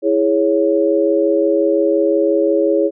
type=chord; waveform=sine; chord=C# minor; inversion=first; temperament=equal; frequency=329.6 / 415.3 / 554.4 Hz; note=E4 / G#4 / C#5; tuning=0 / 0 / 0 cents; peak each=-16 dBFS; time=0.02-2.91 s; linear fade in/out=50 ms; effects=none